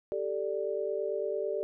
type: chord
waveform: sine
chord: G suspended second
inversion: none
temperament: just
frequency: 392 / 441 / 588 Hz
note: G4 / A4 / D5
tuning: 0 / +4 / +2 cents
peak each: -34 dBFS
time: 0.12-1.63 s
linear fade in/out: 0 ms
effects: none